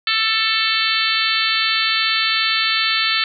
harmonic tone, 442.6 Hz, A4, 10 cents sharp, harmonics 3 / 4 / 5 / 6 / 7 / 8 / 9 / 10, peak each -24 / -24 / -24 / -24 / -24 / -24 / -24 / -24 dBFS, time 0.07-3.24 s, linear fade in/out 2 ms, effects none

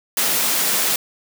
white high-pass noise, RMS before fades -19 dBFS, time 0.17-0.96 s, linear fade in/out 2 ms, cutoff 160 Hz, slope 24 dB/octave, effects none

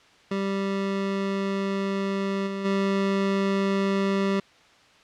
25% pulse tone with level steps, 196 Hz, G3, in tune, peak -21 / -25 / -18 dBFS, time 0.31-4.4 s, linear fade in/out 5 ms, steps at 2.46 / 2.64 s, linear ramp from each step 20 ms, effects white hiss -55 dBFS RMS until 5.03 s + low-pass 4000 Hz 12 dB/octave

